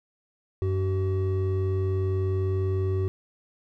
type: tone pair together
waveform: triangle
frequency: 94.8 / 379.2 Hz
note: F#2 / F#4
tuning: +43 / +43 cents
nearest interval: 2 octaves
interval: 2400 cents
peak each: -22 / -27 dBFS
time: 0.62-3.08 s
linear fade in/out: 0 ms
effects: none